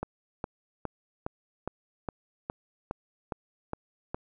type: click train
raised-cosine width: 1 ms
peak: -18 dBFS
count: 11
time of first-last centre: 0.03-4.145 s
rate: 2.43 Hz
effects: none